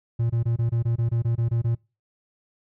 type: tone bursts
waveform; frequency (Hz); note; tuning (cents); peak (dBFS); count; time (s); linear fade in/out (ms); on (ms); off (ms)
triangle; 116.54; A#2; 0; -18; 12; 0.19-1.752; 10; 110; 22
effects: noise-tail reverb RT60 0.3 s tail -25 dB re dry